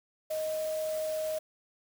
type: tone in noise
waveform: sine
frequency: 625 Hz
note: D#5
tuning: 8 cents sharp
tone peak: -30 dBFS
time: 0.3-1.39 s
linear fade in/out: 10 ms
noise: white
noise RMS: -45 dBFS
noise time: 0.3-1.39 s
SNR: +12 dB
effects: none